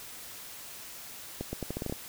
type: accelerating click train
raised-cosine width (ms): 2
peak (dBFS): -20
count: 9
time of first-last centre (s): 1.41-1.925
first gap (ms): 120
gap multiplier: 0.81
effects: white hiss -45 dBFS RMS until 2.08 s

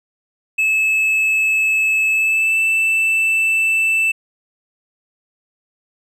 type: tone with pitch glide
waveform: triangle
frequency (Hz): 2600 to 2650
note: E7 to E7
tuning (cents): -24 to +9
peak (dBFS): -12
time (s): 0.58-4.12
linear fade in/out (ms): 10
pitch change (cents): +33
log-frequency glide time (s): 2.1-2.59
effects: none

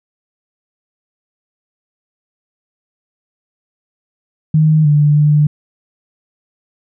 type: tone with pitch steps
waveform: sine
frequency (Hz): 155.6 / 147.8 / 149.1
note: D#3 / D3 / D3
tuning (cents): 0 / +11 / +27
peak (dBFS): -7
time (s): 4.54-5.47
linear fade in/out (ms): 5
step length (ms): 310
effects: none

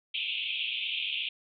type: band-pass noise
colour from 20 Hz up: white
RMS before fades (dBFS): -33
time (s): 0.14-1.29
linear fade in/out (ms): 5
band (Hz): 2400 to 3500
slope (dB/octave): 96
effects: none

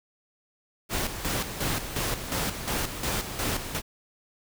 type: noise with tremolo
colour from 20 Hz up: pink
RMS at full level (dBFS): -28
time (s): 0.89-3.82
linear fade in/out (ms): 50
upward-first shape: square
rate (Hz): 2.8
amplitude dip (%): 60
effects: none

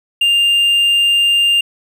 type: tone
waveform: triangle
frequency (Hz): 2800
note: F7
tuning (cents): +4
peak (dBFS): -8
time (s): 0.21-1.61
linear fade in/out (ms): 5
effects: none

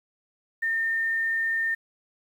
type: tone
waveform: sine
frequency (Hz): 1815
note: A#6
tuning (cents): -47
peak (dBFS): -23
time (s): 0.62-1.75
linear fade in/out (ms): 10
effects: 9-bit

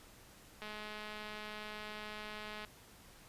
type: click train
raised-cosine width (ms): 0.3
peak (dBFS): -30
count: 431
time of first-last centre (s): 0.62-2.648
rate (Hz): 212
effects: pink hiss -59 dBFS RMS until 3.28 s + resampled to 32000 Hz

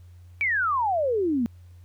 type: exponential sweep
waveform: sine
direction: down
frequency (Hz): 2354 to 222.6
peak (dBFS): -21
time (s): 0.41-1.46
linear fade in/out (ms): 0
effects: added 88 Hz sine -45 dBFS peak until 1.84 s + pink hiss -66 dBFS RMS until 1.84 s

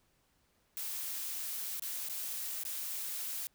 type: noise with dropouts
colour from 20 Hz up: blue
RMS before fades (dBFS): -39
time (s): 0.77-3.47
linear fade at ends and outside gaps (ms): 0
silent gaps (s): 1.796-1.822 / 2.086-2.097 / 2.635-2.651
effects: pink hiss -73 dBFS RMS until 3.54 s

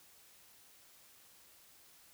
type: silence
effects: white hiss -62 dBFS RMS until 2.13 s

